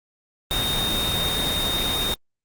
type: tone in noise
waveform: sine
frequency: 3692 Hz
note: A#7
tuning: 17 cents flat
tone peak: -23 dBFS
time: 0.51-2.14 s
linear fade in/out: 0 ms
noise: pink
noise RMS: -26 dBFS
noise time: 0.51-2.14 s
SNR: 0 dB
effects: Opus 32 kbps